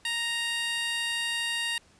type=tone with high-pass filter; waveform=15% pulse; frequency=932.3 Hz; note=A#5; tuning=in tune; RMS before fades=-30 dBFS; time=0.05-1.78 s; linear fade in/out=2 ms; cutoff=2000 Hz; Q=1; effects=pink hiss -60 dBFS RMS until 1.99 s + resampled to 22050 Hz